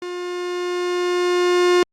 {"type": "tone with level ramp", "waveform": "45% pulse", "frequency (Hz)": 356.3, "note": "F4", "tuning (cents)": 35, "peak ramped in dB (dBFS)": [-27, -12], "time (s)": [0.02, 1.83], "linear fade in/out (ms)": 2, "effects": ["low-pass 6000 Hz 12 dB/octave", "Opus 48 kbps"]}